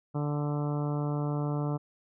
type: harmonic tone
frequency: 146.83 Hz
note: D3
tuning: in tune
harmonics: 1 / 2 / 3 / 4 / 5 / 6 / 7 / 8 / 9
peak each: -29 / -35 / -39 / -41 / -43 / -45 / -46 / -47 / -48 dBFS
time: 0.14-1.78 s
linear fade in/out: 20 ms
effects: none